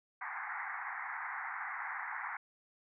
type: band-pass noise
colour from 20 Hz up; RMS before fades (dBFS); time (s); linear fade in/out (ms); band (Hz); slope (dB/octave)
white; -41; 0.21-2.37; 5; 760 to 2100; 96
effects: none